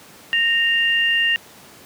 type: tone pair together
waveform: sine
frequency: 1851 / 2794 Hz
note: A#6 / F7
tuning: -13 / 0 cents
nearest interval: perfect fifth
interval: 713 cents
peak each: -18 dBFS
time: 0.33-1.36 s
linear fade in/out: 0 ms
effects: pink hiss -44 dBFS RMS until 1.85 s + high-pass 150 Hz 12 dB/octave